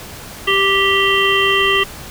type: harmonic tone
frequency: 392 Hz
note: G4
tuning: in tune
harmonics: 1 / 3 / 5 / 7 / 8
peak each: -18 / -18 / -18 / -18 / -18 dBFS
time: 0.47-1.84 s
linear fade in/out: 10 ms
effects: pink hiss -33 dBFS RMS until 2.1 s